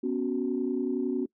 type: chord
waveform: sine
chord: B suspended second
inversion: none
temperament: just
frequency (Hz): 246.9 / 277.8 / 370.4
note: B3 / C#4 / F#4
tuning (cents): 0 / +4 / +2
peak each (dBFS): -30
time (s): 0.03-1.26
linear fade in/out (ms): 10
effects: noise-tail reverb RT60 0.1 s tail -24 dB re dry + tanh soft clip ceiling -17 dBFS